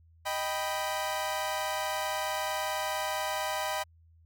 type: chord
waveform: sawtooth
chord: Eb augmented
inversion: none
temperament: equal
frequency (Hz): 622.3 / 784 / 987.8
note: Eb5 / G5 / B5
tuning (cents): 0 / 0 / 0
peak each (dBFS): -31 / -31 / -31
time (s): 0.25-3.84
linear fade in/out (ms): 20
effects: added 82 Hz sine -57 dBFS peak until 4.25 s